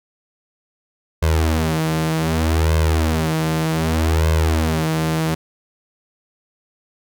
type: tone with flanger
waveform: sawtooth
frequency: 79.8 Hz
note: D#2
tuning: 44 cents sharp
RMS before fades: -18 dBFS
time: 1.22-5.35 s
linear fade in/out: 10 ms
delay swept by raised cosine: 1.9 to 6.8 ms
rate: 0.65 Hz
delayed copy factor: +0.95
effects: none